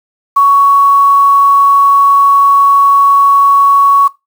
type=tone with quantisation; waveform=sine; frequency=1117 Hz; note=C#6; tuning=13 cents sharp; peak=-3 dBFS; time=0.36-4.08 s; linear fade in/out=10 ms; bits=5; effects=noise-tail reverb RT60 0.2 s tail -18 dB re dry